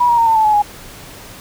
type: tone with pitch steps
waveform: sine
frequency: 972 / 946.5 / 921.7 / 897.5 / 874 / 851.1 / 828.8 Hz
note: B5 / A#5 / A#5 / A5 / A5 / G#5 / G#5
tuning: -28 / +26 / -20 / +34 / -12 / +42 / -4 cents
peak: -9 dBFS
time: 0-0.623 s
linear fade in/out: 10 ms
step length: 89 ms
effects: pink hiss -36 dBFS RMS until 1.4 s